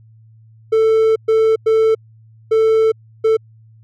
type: tone bursts at uneven times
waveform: triangle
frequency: 442.9 Hz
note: A4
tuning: 11 cents sharp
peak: -8 dBFS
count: 5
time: 0.72-1.16 / 1.28-1.56 / 1.66-1.95 / 2.51-2.92 / 3.24-3.37 s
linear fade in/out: 10 ms
effects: added 111 Hz sine -43 dBFS peak until 3.83 s